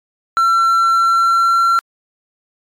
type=tone with pitch glide; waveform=triangle; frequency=1352 to 1361.4 Hz; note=E6 to F6; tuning=+43 to -45 cents; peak=-8 dBFS; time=0.37-1.79 s; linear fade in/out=0 ms; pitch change=+12 cents; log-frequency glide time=0.88-1.64 s; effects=MP3 96 kbps